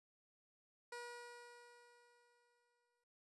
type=tone with exponential decay; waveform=15% pulse; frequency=481 Hz; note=B4; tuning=46 cents flat; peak=-40 dBFS; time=0.92-3.04 s; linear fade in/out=5 ms; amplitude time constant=460 ms; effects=noise-tail reverb RT60 0.2 s tail -26 dB re dry + resampled to 24000 Hz